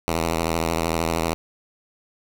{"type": "tone with vibrato", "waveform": "5% pulse", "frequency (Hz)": 82.3, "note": "E2", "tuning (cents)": -2, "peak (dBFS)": -10, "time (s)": [0.08, 1.34], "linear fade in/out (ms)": 0, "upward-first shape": "sine", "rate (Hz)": 13, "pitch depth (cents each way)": 65, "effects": []}